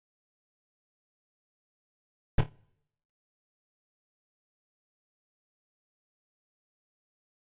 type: noise with echo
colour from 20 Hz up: brown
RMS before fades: -19 dBFS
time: 2.38-2.41 s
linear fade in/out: 5 ms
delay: 27 ms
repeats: 3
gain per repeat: -10 dB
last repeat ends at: 2.491 s
effects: noise-tail reverb RT60 0.8 s tail -26 dB re dry + resampled to 8000 Hz